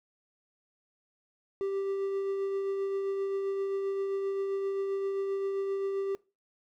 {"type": "tone with tremolo", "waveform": "triangle", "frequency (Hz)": 392, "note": "G4", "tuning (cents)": 0, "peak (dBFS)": -26, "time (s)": [1.61, 6.15], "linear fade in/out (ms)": 0, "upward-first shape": "triangle", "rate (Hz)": 7.6, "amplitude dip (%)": 30, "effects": ["noise-tail reverb RT60 0.3 s tail -22 dB re dry"]}